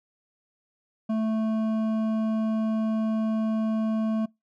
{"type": "tone with hard clipping", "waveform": "sine", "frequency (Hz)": 220, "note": "A3", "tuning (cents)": 0, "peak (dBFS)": -25, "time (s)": [1.09, 4.26], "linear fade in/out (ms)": 10, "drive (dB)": 9, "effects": ["noise-tail reverb RT60 0.2 s tail -26 dB re dry"]}